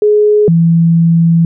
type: tone pair in turn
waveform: sine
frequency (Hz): 419.9 / 166.64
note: G#4 / E3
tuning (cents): +19 / +19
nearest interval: octave + major third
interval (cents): 1600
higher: first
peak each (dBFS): -5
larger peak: neither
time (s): 0.02-0.48 / 0.48-1.45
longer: second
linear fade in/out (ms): 2
effects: none